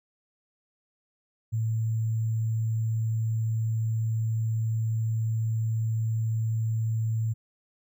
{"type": "tone with sample-and-hold", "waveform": "sine", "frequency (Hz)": 111.8, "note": "A2", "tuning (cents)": 28, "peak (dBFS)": -24, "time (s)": [1.52, 7.34], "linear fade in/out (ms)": 20, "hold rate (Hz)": 7350, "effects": []}